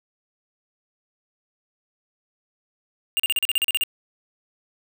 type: tone bursts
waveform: square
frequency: 2805 Hz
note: F7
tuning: 7 cents sharp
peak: -19 dBFS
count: 11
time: 3.17-3.836 s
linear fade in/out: 0 ms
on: 26 ms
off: 38 ms
effects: none